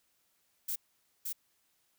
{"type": "noise with echo", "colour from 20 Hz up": "violet", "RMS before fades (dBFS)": -35, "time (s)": [0.68, 0.76], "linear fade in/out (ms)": 10, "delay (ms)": 570, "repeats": 1, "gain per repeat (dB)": -2, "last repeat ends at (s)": 1.33, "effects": ["white hiss -74 dBFS RMS until 1.98 s"]}